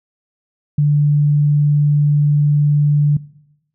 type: tone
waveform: sine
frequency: 146.83 Hz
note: D3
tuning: in tune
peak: -10 dBFS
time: 0.78-3.17 s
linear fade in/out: 5 ms
effects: noise-tail reverb RT60 0.9 s tail -21 dB re dry